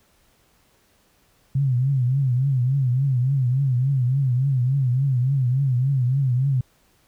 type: tone with vibrato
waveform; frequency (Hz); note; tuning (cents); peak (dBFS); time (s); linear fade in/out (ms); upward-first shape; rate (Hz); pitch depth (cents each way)
sine; 130.81; C3; 0; -17; 1.55-6.61; 5; triangle; 3.5; 150
effects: pink hiss -61 dBFS RMS until 7.07 s